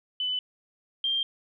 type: tone pair in turn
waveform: sine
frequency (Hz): 3003 / 3182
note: F#7 / G7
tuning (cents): +25 / +25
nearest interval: minor second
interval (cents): 100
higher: second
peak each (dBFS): -26 / -24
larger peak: second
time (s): 0.2-0.39 / 1.04-1.23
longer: neither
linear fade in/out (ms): 2
effects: none